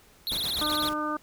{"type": "tone with vibrato", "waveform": "square", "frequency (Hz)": 3787, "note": "A#7", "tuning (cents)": 27, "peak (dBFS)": -28, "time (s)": [0.27, 0.89], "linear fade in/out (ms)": 0, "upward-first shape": "triangle", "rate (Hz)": 19, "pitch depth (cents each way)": 280}
{"type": "noise with tremolo", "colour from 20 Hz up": "pink", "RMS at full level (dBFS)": -37, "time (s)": [0.31, 0.94], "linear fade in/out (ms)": 10, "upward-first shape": "square", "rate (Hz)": 7.8, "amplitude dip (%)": 50}
{"type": "harmonic tone", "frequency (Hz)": 302.3, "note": "D#4", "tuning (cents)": -50, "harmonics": [1, 2, 3, 4, 5], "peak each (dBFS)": [-32, -36, -38, -30, -38], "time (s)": [0.61, 1.17], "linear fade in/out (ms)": 5}
{"effects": ["pink hiss -57 dBFS RMS until 1.22 s"]}